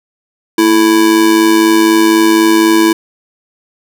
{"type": "tone with amplitude modulation", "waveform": "square", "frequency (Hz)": 330, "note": "E4", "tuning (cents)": 2, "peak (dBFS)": -4, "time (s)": [0.58, 2.93], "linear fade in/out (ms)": 5, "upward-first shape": "sine", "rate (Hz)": 104, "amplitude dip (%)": 60, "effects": []}